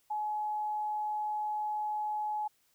sine tone, 847 Hz, G#5, 34 cents sharp, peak -31 dBFS, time 0.1-2.48 s, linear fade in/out 10 ms, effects white hiss -71 dBFS RMS until 2.74 s

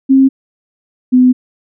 sine tone pair in turn, 267.4 / 252.4 Hz, C4 / B3, +38 / +38 cents, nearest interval minor second, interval 100 cents, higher first, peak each -4 dBFS, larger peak neither, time 0.09-0.29 / 1.12-1.33 s, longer second, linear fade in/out 20 ms, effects none

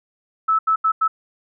sine tone bursts at uneven times, 1306 Hz, E6, 17 cents flat, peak -14 dBFS, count 4, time 0.48-0.59 / 0.67-0.76 / 0.84-0.92 / 1.01-1.08 s, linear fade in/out 10 ms, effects none

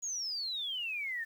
sine exponential sweep, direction down, 6860 to 1766 Hz, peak -34 dBFS, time 0.02-1.25 s, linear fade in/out 20 ms, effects 10-bit

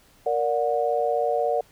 sine chord, Bb augmented, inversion none, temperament just, 466.2 / 582.7 / 728.4 Hz, Bb4 / D5 / F#5, 0 / -14 / -27 cents, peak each -25 dBFS, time 0.26-1.61 s, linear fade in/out 5 ms, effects pink hiss -57 dBFS RMS until 1.71 s

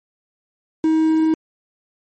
triangle tone with quantisation, 317.4 Hz, D#4, 35 cents sharp, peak -11 dBFS, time 0.84-1.34 s, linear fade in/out 2 ms, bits 6, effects MP3 32 kbps

